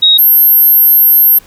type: tone pair in turn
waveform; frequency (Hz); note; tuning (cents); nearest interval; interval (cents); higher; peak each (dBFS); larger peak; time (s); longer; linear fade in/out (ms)
sine; 3781 / 12752; A#7 / G9; +24 / +28; octave + major sixth; 2104; second; -3; neither; 0.02-0.18 / 0.18-1.39; second; 10
effects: pink hiss -42 dBFS RMS until 1.46 s